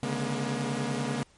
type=tone cluster; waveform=sawtooth; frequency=137.4 / 147.6 / 209.6 / 239.1 Hz; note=C#3 / D3 / G#3 / A#3; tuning=-15 / +9 / +16 / +44 cents; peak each=-30 / -32 / -32 / -28 dBFS; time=0.03-1.23 s; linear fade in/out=0 ms; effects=pink hiss -61 dBFS RMS until 1.37 s + MP3 48 kbps